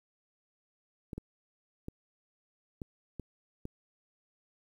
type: clicks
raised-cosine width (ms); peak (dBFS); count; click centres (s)
3; -26; 6; 1.132 / 1.18 / 1.884 / 2.818 / 3.197 / 3.654
effects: 10-bit